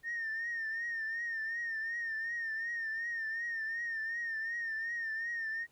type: tone with vibrato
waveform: sine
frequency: 1826 Hz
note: A#6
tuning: 36 cents flat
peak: -33 dBFS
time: 0.03-5.67 s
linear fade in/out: 50 ms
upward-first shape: triangle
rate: 2.7 Hz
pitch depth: 69 cents each way
effects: tanh soft clip ceiling -31 dBFS + pink hiss -70 dBFS RMS until 5.71 s